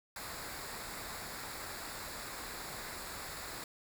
pink noise with comb filter, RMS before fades -44 dBFS, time 0.16-3.64 s, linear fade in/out 2 ms, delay 0.33 ms, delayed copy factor -0.6, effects none

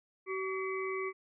harmonic tone with a mistuned harmonic, 380.1 Hz, F#4, 47 cents sharp, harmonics 1 / 3 / 5 / 6, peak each -35 / -40 / -42 / -43 dBFS, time 0.26-1.13 s, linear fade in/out 50 ms, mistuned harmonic 5, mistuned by +120 cents, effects none

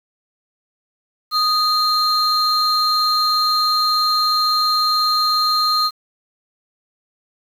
triangle tone pair together, 1244.5 / 4179 Hz, D#6 / C8, 0 / -3 cents, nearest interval octave + major sixth, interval 2097 cents, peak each -15 dBFS, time 1.31-5.91 s, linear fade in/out 50 ms, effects tanh soft clip ceiling -8 dBFS + 7-bit

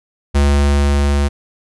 square tone with level ramp, 71.1 Hz, C#2, 45 cents sharp, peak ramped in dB -10 to -13 dBFS, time 0.34-1.29 s, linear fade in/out 20 ms, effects resampled to 24000 Hz

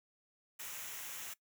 white noise with comb filter, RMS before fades -45 dBFS, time 0.59-1.34 s, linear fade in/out 10 ms, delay 0.22 ms, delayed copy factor -0.55, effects noise-tail reverb RT60 0.1 s tail -20 dB re dry

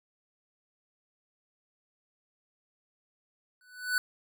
square tone with exponential growth, 1491 Hz, F#6, 13 cents sharp, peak -23 dBFS, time 3.61-3.98 s, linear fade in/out 1 ms, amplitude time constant 79 ms, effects none

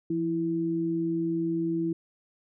sine tone pair together, 169.83 / 329.6 Hz, F3 / E4, -48 / 0 cents, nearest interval major seventh, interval 1148 cents, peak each -32 / -26 dBFS, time 0.1-1.93 s, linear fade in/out 5 ms, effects none

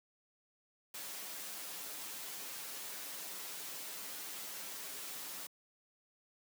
white noise with comb filter, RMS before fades -45 dBFS, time 0.94-5.47 s, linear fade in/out 5 ms, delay 8.5 ms, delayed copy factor -0.65, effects high-pass 200 Hz 12 dB/octave

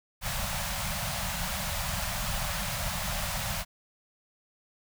pink band-stop noise, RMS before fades -32 dBFS, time 0.21-3.65 s, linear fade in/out 50 ms, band 210 to 550 Hz, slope 96 dB/octave, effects none

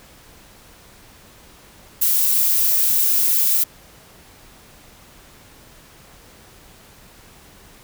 violet noise, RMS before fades -17 dBFS, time 2.01-3.64 s, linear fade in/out 10 ms, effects pink hiss -47 dBFS RMS until 7.83 s

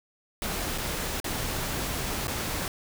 pink noise with dropouts, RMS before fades -31 dBFS, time 0.42-2.68 s, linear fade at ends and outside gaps 1 ms, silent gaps 0.778-0.782 / 1.201-1.243 / 2.271-2.28 s, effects none

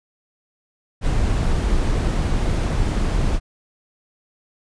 brown noise, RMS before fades -19 dBFS, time 1.01-3.4 s, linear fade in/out 50 ms, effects resampled to 22050 Hz

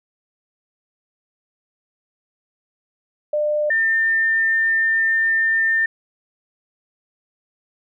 sine tone pair in turn, 599 / 1801.7 Hz, D5 / A6, +34 / +41 cents, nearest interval octave + perfect fifth, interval 1907 cents, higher second, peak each -17 / -15 dBFS, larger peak second, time 3.33-3.7 / 3.7-5.86 s, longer second, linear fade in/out 5 ms, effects none

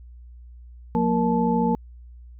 sine tone cluster, 180.7 / 234.5 / 469 / 870 Hz, F#3 / A#3 / A#4 / A5, -41 / +11 / +11 / -20 cents, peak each -24 / -22 / -26 / -25 dBFS, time 0.95-1.75 s, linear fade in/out 0 ms, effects added 60 Hz sine -41 dBFS peak until 2.39 s

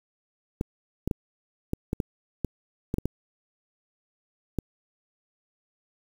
clicks, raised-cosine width 3 ms, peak -13 dBFS, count 11, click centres 0.611 / 1.076 / 1.112 / 1.734 / 1.931 / 2.002 / 2.447 / 2.941 / 2.984 / 3.056 / 4.587 s, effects 7-bit

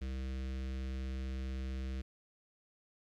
square tone with notch filter, 65.4 Hz, C2, in tune, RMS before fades -39 dBFS, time 0.01-2.02 s, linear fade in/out 10 ms, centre 880 Hz, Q 0.75, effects low-pass 5000 Hz 12 dB/octave + 12-bit

